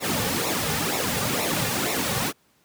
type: noise with flanger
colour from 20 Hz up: pink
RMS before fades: -25 dBFS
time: 0-2.33 s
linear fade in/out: 50 ms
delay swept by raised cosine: 0.63 to 3.13 ms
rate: 2.1 Hz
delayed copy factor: -0.7
effects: pink hiss -63 dBFS RMS until 2.64 s + high-pass 100 Hz 12 dB/octave